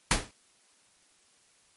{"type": "noise with exponential decay", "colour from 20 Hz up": "pink", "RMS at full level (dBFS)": -19, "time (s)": [0.11, 0.31], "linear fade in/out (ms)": 1, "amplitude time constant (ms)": 43, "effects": ["white hiss -64 dBFS RMS until 1.76 s", "MP3 48 kbps"]}